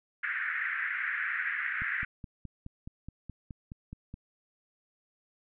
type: band-pass noise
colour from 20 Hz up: white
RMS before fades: -33 dBFS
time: 0.23-2.05 s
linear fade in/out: 5 ms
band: 1500 to 2000 Hz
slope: 48 dB/octave
type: click train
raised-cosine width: 5 ms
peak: -29 dBFS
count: 12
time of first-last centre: 1.82-4.141 s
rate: 4.74 Hz
effects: none